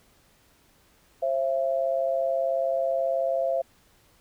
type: tone pair together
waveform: sine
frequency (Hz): 533 / 671.5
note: C5 / E5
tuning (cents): +32 / +32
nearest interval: major third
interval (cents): 400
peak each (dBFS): -26 / -25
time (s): 1.22-3.62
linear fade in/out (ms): 10
effects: pink hiss -61 dBFS RMS until 4.2 s